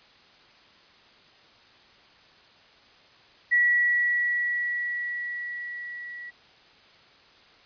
sine tone with level ramp, 1936 Hz, B6, 35 cents flat, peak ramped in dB -17 to -37 dBFS, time 3.51-6.31 s, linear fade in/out 20 ms, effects white hiss -55 dBFS RMS until 7.65 s + resampled to 11025 Hz

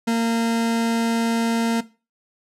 40% pulse tone, 229.8 Hz, A#3, 25 cents flat, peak -17 dBFS, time 0.07-1.81 s, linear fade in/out 10 ms, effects noise-tail reverb RT60 0.3 s tail -17 dB re dry + low-pass 11000 Hz 12 dB/octave

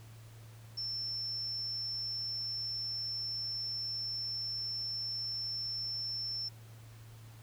sine tone, 5370 Hz, E8, 31 cents sharp, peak -35 dBFS, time 0.77-6.49 s, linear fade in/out 10 ms, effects added 112 Hz sine -50 dBFS peak until 7.42 s + pink hiss -60 dBFS RMS until 7.42 s

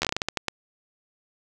slowing click train, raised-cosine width 0.2 ms, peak -7 dBFS, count 11, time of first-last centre 0.02-0.483 s, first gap 12 ms, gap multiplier 1.28, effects none

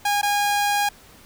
sawtooth tone with dropouts, 818 Hz, G#5, 26 cents flat, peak -15 dBFS, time 0.05-0.89 s, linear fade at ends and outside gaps 5 ms, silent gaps 0.215-0.229 s, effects pink hiss -49 dBFS RMS until 1.25 s

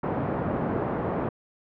pink band-pass noise, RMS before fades -28 dBFS, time 0.03-1.29 s, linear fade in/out 5 ms, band 130 to 970 Hz, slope 12 dB/octave, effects low-pass 2000 Hz 12 dB/octave

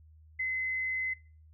sine tone, 2045 Hz, C7, 40 cents flat, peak -29 dBFS, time 0.39-1.14 s, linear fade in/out 10 ms, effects noise-tail reverb RT60 0.4 s tail -24 dB re dry + added 78 Hz sine -54 dBFS peak until 1.53 s

